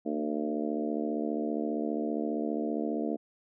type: harmonic tone with a mistuned harmonic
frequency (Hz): 75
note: D2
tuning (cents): +37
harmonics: 3 / 4 / 5 / 6 / 7 / 8 / 9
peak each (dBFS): -34 / -33 / -38 / -37 / -43 / -42 / -39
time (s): 0.05-3.17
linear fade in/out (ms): 20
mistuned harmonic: 3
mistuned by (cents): +25
effects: none